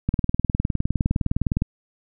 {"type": "click train", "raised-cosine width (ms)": 5, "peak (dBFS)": -8, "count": 31, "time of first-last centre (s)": [0.09, 1.621], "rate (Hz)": 19.6, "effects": []}